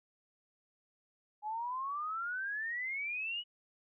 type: exponential sweep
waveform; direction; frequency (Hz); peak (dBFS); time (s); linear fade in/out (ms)
sine; up; 830.6 to 2960; -35; 1.42-3.44; 50
effects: none